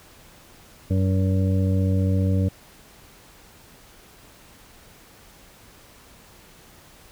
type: harmonic tone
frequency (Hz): 94.8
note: F#2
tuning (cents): +43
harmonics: 1 / 2 / 3 / 5 / 6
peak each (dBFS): -19 / -25 / -29 / -33 / -35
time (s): 0.9-2.49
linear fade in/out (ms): 10
effects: pink hiss -50 dBFS RMS until 7.11 s